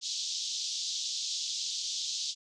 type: band-pass noise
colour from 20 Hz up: pink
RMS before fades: -35 dBFS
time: 0.01-2.35 s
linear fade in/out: 50 ms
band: 3400 to 6800 Hz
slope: 48 dB/octave
effects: none